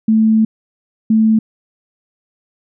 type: tone bursts at uneven times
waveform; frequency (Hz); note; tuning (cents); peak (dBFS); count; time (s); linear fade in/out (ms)
sine; 220; A3; 0; -8; 2; 0.08-0.45 / 1.1-1.39; 5
effects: none